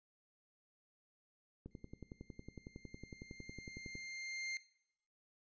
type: click train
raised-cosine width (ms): 3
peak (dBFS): -35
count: 26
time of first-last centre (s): 1.66-3.954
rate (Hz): 10.9
type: tone with exponential growth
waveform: sawtooth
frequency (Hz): 2107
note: C7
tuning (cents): +12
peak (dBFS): -36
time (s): 1.71-4.57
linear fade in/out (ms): 1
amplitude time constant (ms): 620
effects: noise-tail reverb RT60 0.7 s tail -17 dB re dry + resampled to 16000 Hz